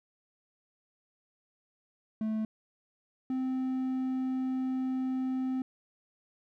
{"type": "tone pair in turn", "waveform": "triangle", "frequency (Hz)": [218.2, 259.5], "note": ["A3", "C4"], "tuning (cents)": [-14, -14], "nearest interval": "minor third", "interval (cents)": 300, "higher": "second", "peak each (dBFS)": -27, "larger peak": "neither", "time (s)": [[2.21, 2.45], [3.3, 5.62]], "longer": "second", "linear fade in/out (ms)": 2, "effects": []}